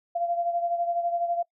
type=beating tone pair; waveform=sine; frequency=688 / 700 Hz; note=F5 / F5; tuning=-26 / +4 cents; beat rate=12 Hz; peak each=-25 / -32 dBFS; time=0.15-1.43 s; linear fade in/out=10 ms; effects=noise-tail reverb RT60 0.1 s tail -23 dB re dry